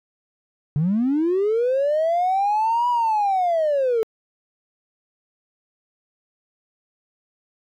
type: linear two-way sweep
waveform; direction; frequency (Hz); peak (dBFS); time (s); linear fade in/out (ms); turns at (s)
triangle; up then down; 138.59 to 982 to 433.6; -14; 0.76-4.03; 0; 2.89
effects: tanh soft clip ceiling -14 dBFS